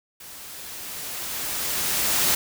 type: noise with level ramp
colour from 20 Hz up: white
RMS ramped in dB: -42 to -20 dBFS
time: 0.2-2.35 s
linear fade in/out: 5 ms
effects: none